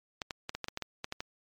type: clicks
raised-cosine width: 0.2 ms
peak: -18 dBFS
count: 11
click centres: 0.218 / 0.308 / 0.494 / 0.55 / 0.643 / 0.684 / 0.774 / 0.823 / 1.044 / 1.124 / 1.205 s
effects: MP3 96 kbps